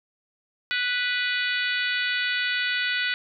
harmonic tone with a mistuned harmonic, 493.3 Hz, B4, 2 cents flat, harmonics 3 / 4 / 5 / 6 / 7 / 8 / 9, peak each -27 / -29 / -31 / -33 / -34 / -35 / -36 dBFS, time 0.71-3.14 s, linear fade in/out 0 ms, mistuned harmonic 8, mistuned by -35 cents, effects none

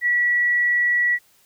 sine tone, 1939 Hz, B6, 32 cents flat, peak -16 dBFS, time 0.01-1.19 s, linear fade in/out 50 ms, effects white hiss -58 dBFS RMS until 1.45 s

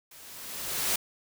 white noise with level ramp, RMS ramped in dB -51 to -26 dBFS, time 0.11-0.96 s, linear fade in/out 5 ms, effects none

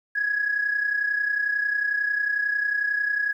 sine tone pair together, 1665 / 1696.1 Hz, G#6 / G#6, +4 / +36 cents, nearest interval unison, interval 32 cents, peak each -22 / -28 dBFS, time 0.15-3.33 s, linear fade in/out 10 ms, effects tanh soft clip ceiling -15 dBFS + 10-bit

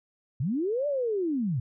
sine linear two-way sweep, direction up then down, 110 to 596 to 110 Hz, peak -25 dBFS, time 0.4-1.6 s, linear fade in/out 5 ms, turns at 0.87 s, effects none

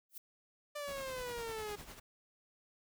violet noise with exponential growth, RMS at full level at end -41 dBFS, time 0.09-0.18 s, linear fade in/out 5 ms, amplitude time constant 18 ms
sawtooth exponential sweep, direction down, 595 to 409.4 Hz, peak -36 dBFS, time 0.75-1.76 s, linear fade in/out 10 ms
pink noise with tremolo, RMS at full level -49 dBFS, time 0.87-2 s, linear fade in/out 10 ms, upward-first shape sine, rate 9.9 Hz, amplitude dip 60%
effects none

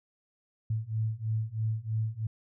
sine beating tone pair, 108.7 / 111.8 Hz, A2 / A2, -21 / +28 cents, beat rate 3.1 Hz, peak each -32 / -31 dBFS, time 0.7-2.27 s, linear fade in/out 5 ms, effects none

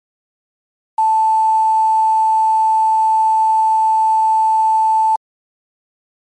sine tone with quantisation, 880 Hz, A5, in tune, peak -10 dBFS, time 0.98-5.16 s, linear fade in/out 5 ms, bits 6, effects MP3 48 kbps

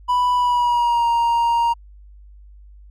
triangle tone with pitch glide, 987.8 to 936.1 Hz, B5 to A#5, 0 to +7 cents, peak -13 dBFS, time 0.08-1.74 s, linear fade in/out 20 ms, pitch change -93 cents, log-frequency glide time 0.35-1.07 s, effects added 50 Hz sine -41 dBFS peak until 2.9 s

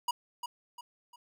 square tone with echo, 966 Hz, B5, 39 cents flat, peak -28 dBFS, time 0.08-0.11 s, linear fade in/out 5 ms, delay 350 ms, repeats 3, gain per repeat -8 dB, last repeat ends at 1.16 s, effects none

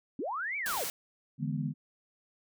sine linear two-way sweep, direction up then down, 220 to 2349 to 401.2 Hz, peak -32 dBFS, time 0.19-0.84 s, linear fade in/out 2 ms, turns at 0.57 s
white noise, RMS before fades -36 dBFS, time 0.66-0.9 s, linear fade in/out 0 ms
sine chord, E dominant seventh, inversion third, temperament equal, 146.83 / 164.81 / 207.7 / 246.9 Hz, D3 / E3 / G#3 / B3, 0 / 0 / 0 / 0 cents, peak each -33 / -38 / -37 / -37 dBFS, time 1.38-1.74 s, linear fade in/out 50 ms
effects none

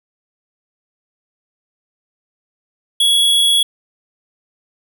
square tone, 3353 Hz, G#7, 16 cents sharp, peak -11 dBFS, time 3-3.63 s, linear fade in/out 5 ms, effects none

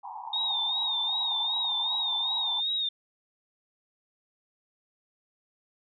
pink band-pass noise, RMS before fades -40 dBFS, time 0.03-2.61 s, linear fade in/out 10 ms, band 790 to 1000 Hz, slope 96 dB/octave
sine tone with vibrato, 3684 Hz, A#7, 21 cents flat, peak -26 dBFS, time 0.33-2.89 s, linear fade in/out 5 ms, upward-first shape sine, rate 2.6 Hz, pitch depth 69 cents each way
effects none

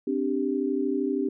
sine chord, C suspended second, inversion none, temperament just, 261.6 / 294.3 / 392.4 Hz, C4 / D4 / G4, 0 / +4 / +2 cents, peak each -28 dBFS, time 0.07-1.29 s, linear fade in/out 5 ms, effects none

